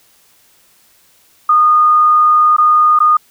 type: tone with dropouts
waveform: sine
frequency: 1227 Hz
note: D#6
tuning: 25 cents flat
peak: -6 dBFS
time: 1.49-3.17 s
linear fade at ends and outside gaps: 5 ms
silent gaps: 2.566-2.582 / 2.99-3.002 s
effects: white hiss -51 dBFS RMS until 3.3 s